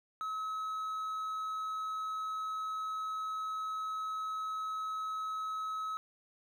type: tone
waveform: triangle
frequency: 1285 Hz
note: E6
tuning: 45 cents flat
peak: -33 dBFS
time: 0.21-5.97 s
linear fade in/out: 0 ms
effects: none